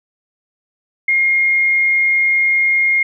sine tone, 2135 Hz, C7, 34 cents sharp, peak -11 dBFS, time 1.08-3.03 s, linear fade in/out 5 ms, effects none

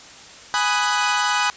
sawtooth chord, G# minor seventh, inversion none, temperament equal with one note detuned, 830.6 / 987.8 / 1244.5 / 1491.1 Hz, G#5 / B5 / D#6 / F#6, 0 / 0 / 0 / +13 cents, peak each -20 dBFS, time 0.54-1.5 s, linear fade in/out 0 ms, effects white hiss -42 dBFS RMS until 1.56 s + resampled to 16000 Hz

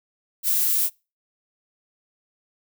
violet noise, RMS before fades -21 dBFS, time 0.43-0.9 s, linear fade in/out 50 ms, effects noise-tail reverb RT60 0.3 s tail -26 dB re dry

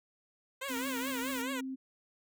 10% pulse tone with vibrato, 508 Hz, B4, 49 cents sharp, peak -28 dBFS, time 0.61-1.61 s, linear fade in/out 10 ms, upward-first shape triangle, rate 4.7 Hz, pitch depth 190 cents each way
white band-stop noise, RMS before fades -45 dBFS, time 0.68-1.42 s, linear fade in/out 5 ms, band 470 to 920 Hz, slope 48 dB/octave
sine tone, 263.6 Hz, C4, 13 cents sharp, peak -36 dBFS, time 0.69-1.76 s, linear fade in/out 20 ms
effects none

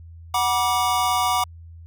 square chord, B minor, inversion second, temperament equal with one note detuned, 740 / 965.8 / 1174.7 Hz, F#5 / B5 / D6, 0 / -39 / 0 cents, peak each -24 dBFS, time 0.34-1.44 s, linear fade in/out 5 ms, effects added 83 Hz sine -39 dBFS peak until 1.86 s

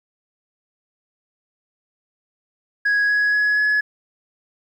sine tone with pitch steps, 1661.2 / 1672.8 / 1684.4 / 1696.1 Hz, G#6 / G#6 / G#6 / G#6, 0 / +12 / +24 / +36 cents, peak -13 dBFS, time 2.85-3.81 s, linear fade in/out 10 ms, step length 240 ms, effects tanh soft clip ceiling -14 dBFS + 9-bit

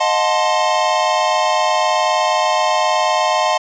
square chord, D# diminished seventh, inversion none, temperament equal with one note detuned, 622.3 / 721.4 / 880 / 1046.5 Hz, D#5 / F#5 / A5 / C6, 0 / -44 / 0 / 0 cents, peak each -20 dBFS, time 0-3.58 s, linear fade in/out 10 ms, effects resampled to 16000 Hz + 8-bit

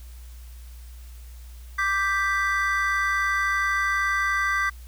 triangle chord, G major, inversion second, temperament equal, 1174.7 / 1568 / 1975.5 Hz, D6 / G6 / B6, 0 / 0 / 0 cents, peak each -24 dBFS, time 1.78-4.7 s, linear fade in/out 10 ms, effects added 60 Hz sine -39 dBFS peak until 4.87 s + white hiss -54 dBFS RMS until 4.87 s

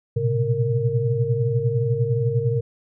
sine tone cluster, 113.8 / 122.4 / 133.7 / 463.3 Hz, A#2 / B2 / C3 / A#4, -41 / -15 / +38 / -11 cents, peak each -24 dBFS, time 0.16-2.61 s, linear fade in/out 10 ms, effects none

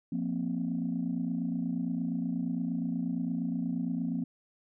sine chord, F suspended fourth, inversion none, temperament equal, 174.61 / 233.1 / 261.6 Hz, F3 / Bb3 / C4, 0 / 0 / 0 cents, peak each -33 dBFS, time 0.12-4.24 s, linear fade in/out 5 ms, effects tanh soft clip ceiling -22 dBFS

